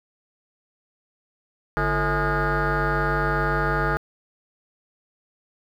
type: tone with frequency modulation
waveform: sine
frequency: 642 Hz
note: E5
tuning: 46 cents flat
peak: -18 dBFS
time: 1.77-3.97 s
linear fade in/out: 0 ms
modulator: 197 Hz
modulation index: 4.9
effects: tanh soft clip ceiling -17 dBFS + 9-bit